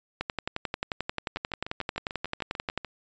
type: two click trains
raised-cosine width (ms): 0.3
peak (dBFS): -13 / -20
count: 30 / 11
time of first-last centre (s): 0.21-2.776 / 1.37-2.847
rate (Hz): 11.3 / 6.77
effects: resampled to 16000 Hz